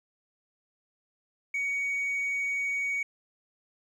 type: tone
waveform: sine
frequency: 2244 Hz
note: C#7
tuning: 21 cents sharp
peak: -25 dBFS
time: 1.54-3.03 s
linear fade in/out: 5 ms
effects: tanh soft clip ceiling -26 dBFS + 10-bit